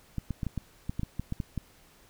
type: clicks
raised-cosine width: 5 ms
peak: -19 dBFS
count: 12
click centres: 0.183 / 0.307 / 0.432 / 0.467 / 0.577 / 0.895 / 0.995 / 1.033 / 1.196 / 1.324 / 1.402 / 1.577 s
effects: pink hiss -59 dBFS RMS until 2.09 s